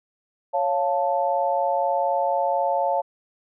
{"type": "chord", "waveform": "sine", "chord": "Db augmented", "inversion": "none", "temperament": "equal", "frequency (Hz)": [554.4, 698.5, 880], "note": ["Db5", "F5", "A5"], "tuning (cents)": [0, 0, 0], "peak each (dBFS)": -24, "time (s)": [0.53, 3.02], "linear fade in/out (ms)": 20, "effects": []}